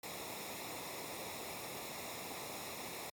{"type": "noise with comb filter", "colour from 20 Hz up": "pink", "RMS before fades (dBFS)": -45, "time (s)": [0.03, 3.1], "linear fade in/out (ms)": 5, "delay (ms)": 0.65, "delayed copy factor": -0.65, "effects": ["high-pass 100 Hz 12 dB/octave", "MP3 96 kbps"]}